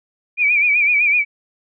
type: tone with vibrato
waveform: sine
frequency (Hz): 2369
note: D7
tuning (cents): +14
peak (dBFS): -12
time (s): 0.37-1.25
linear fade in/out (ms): 50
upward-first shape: sine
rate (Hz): 7.9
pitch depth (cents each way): 78
effects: none